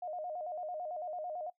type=tone with vibrato; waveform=sine; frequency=666 Hz; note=E5; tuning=18 cents sharp; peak=-37 dBFS; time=0.02-1.5 s; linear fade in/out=5 ms; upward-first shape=square; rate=9 Hz; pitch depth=130 cents each way; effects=noise-tail reverb RT60 0.1 s tail -18 dB re dry